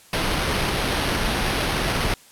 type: noise with sample-and-hold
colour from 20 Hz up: pink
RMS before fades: -23 dBFS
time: 0.13-2.14 s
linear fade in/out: 2 ms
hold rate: 7350 Hz
effects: white hiss -50 dBFS RMS until 2.31 s + low-pass 12000 Hz 12 dB/octave